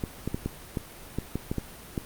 clicks, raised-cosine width 3 ms, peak -15 dBFS, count 10, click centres 0.038 / 0.276 / 0.345 / 0.46 / 0.772 / 1.186 / 1.356 / 1.515 / 1.583 / 1.978 s, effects pink hiss -45 dBFS RMS until 2.05 s + Opus 32 kbps

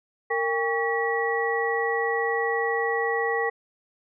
sine tone cluster, 460.9 / 802 / 1127 / 1931 Hz, A#4 / G5 / C#6 / B6, -20 / +39 / +28 / -39 cents, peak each -26 / -29 / -33 / -27 dBFS, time 0.3-3.5 s, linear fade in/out 10 ms, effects none

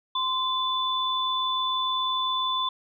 sine tone pair together, 1037 / 3493 Hz, C6 / A7, -16 / -13 cents, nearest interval octave + major sixth, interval 2103 cents, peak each -26 / -27 dBFS, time 0.15-2.69 s, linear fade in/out 5 ms, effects none

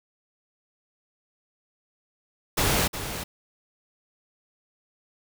pink noise with echo, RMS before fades -23 dBFS, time 2.57-2.88 s, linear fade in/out 10 ms, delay 360 ms, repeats 1, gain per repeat -10 dB, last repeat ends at 3.24 s, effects none

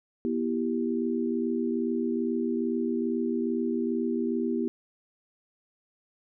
sine chord, E minor, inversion second, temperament equal with one note detuned, 242.6 / 329.6 / 392 Hz, B3 / E4 / G4, -31 / 0 / 0 cents, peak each -28 / -31 / -31 dBFS, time 0.25-4.68 s, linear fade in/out 0 ms, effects none

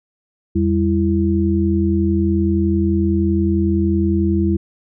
sine tone cluster, 84.6 / 195.5 / 332.4 Hz, E2 / G3 / E4, +45 / -4 / +15 cents, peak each -18 dBFS, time 0.55-4.57 s, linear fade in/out 10 ms, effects none

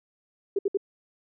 sine tone bursts, 396.6 Hz, G4, 20 cents sharp, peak -21 dBFS, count 3, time 0.56-0.773 s, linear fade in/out 5 ms, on 29 ms, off 63 ms, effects none

